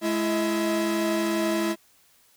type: tone cluster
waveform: 45% pulse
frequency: 212.9 / 333.9 / 636 Hz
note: G#3 / E4 / D#5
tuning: +43 / +22 / +38 cents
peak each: -29 / -25 / -30 dBFS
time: 0.01-1.76 s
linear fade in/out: 50 ms
effects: white hiss -60 dBFS RMS until 2.36 s